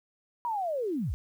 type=linear sweep; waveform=sine; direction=down; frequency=978 to 42.97 Hz; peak=-28 dBFS; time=0.45-1.14 s; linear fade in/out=0 ms; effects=10-bit